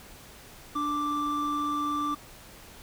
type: tone pair together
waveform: triangle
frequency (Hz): 293.7 / 1174.7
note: D4 / D6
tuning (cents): 0 / 0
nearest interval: 2 octaves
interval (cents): 2400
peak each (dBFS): -30 / -26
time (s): 0.75-2.15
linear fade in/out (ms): 10
effects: pink hiss -49 dBFS RMS until 2.82 s